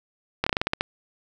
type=slowing click train; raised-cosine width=0.3 ms; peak=-6 dBFS; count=9; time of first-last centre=0.44-0.809 s; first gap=25 ms; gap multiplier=1.17; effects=none